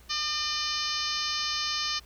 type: harmonic tone with a mistuned harmonic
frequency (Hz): 603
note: D5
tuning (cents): +46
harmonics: 2 / 3 / 4 / 5 / 6 / 7 / 8 / 9 / 10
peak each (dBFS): -36 / -39 / -39 / -36 / -38 / -35 / -34 / -36 / -39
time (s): 0.09-2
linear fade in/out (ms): 20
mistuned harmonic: 10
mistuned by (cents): +40
effects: added 60 Hz sine -54 dBFS peak until 2.05 s + pink hiss -57 dBFS RMS until 2.05 s